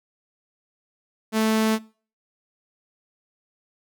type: tone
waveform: sawtooth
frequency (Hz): 219.6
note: A3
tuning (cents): -3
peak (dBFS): -15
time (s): 1.32-1.79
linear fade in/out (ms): 50
effects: noise-tail reverb RT60 0.4 s tail -22 dB re dry